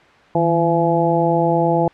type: harmonic tone with a mistuned harmonic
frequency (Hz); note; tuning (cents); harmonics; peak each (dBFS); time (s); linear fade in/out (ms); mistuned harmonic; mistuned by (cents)
169.1; E3; +44; 1 / 2 / 3 / 4 / 5; -20 / -20 / -20 / -20 / -20; 0.35-1.88; 2; 1; -79
effects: white hiss -47 dBFS RMS until 1.93 s + low-pass 2000 Hz 12 dB/octave